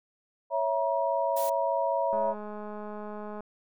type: chord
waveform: sine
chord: A# diminished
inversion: first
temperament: equal with one note detuned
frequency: 554.4 / 659.3 / 953 Hz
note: C#5 / E5 / A#5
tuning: 0 / 0 / +38 cents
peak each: -29 dBFS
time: 0.5-2.35 s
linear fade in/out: 50 ms
type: noise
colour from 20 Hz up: blue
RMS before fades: -38 dBFS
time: 1.36-1.5 s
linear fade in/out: 10 ms
type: click train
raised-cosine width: 1 ms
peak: -27 dBFS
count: 269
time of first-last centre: 2.13-3.406 s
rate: 210 Hz
effects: none